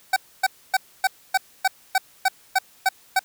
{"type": "tone bursts", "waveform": "25% pulse", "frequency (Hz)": 762, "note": "G5", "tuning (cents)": -49, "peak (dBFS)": -12, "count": 11, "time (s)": [0.13, 3.193], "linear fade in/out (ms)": 5, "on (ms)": 33, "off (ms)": 270, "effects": ["white hiss -54 dBFS RMS until 3.24 s"]}